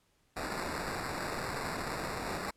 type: noise with sample-and-hold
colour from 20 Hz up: white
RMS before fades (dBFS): -37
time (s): 0.36-2.51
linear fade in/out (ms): 10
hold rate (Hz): 3150
effects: pink hiss -72 dBFS RMS until 2.56 s + low-pass 12000 Hz 12 dB/octave